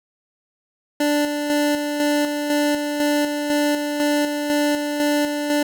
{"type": "tone with tremolo", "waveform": "25% pulse", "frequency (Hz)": 293.7, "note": "D4", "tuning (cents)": 0, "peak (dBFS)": -13, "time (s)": [1, 5.63], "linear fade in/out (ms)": 5, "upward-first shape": "square", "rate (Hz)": 2, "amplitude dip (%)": 45, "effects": []}